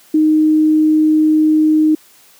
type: tone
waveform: sine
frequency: 309.9 Hz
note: D#4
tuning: 7 cents flat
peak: -8 dBFS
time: 0.14-1.95 s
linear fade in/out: 5 ms
effects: white hiss -47 dBFS RMS until 2.39 s + high-pass 150 Hz 12 dB/octave